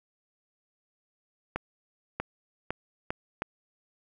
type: accelerating click train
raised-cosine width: 0.5 ms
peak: -15 dBFS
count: 5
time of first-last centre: 1.56-3.421 s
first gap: 640 ms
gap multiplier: 0.79
effects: 9-bit